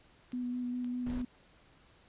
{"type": "clicks", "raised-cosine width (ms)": 0.2, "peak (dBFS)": -36, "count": 3, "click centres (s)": [0.321, 0.845, 1.101]}
{"type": "tone with vibrato", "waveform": "sine", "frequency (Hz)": 246.9, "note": "B3", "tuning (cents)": 0, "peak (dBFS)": -33, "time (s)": [0.33, 1.25], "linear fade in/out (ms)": 5, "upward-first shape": "square", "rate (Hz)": 5, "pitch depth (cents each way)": 11}
{"type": "noise", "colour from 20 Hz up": "brown", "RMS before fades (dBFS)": -41, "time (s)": [1.06, 1.22], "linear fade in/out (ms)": 5}
{"effects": ["pink hiss -63 dBFS RMS until 2.08 s", "resampled to 8000 Hz"]}